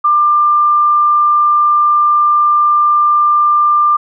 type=tone; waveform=sine; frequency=1192 Hz; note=D6; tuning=25 cents sharp; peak=-7 dBFS; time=0.04-3.97 s; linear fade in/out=10 ms; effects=none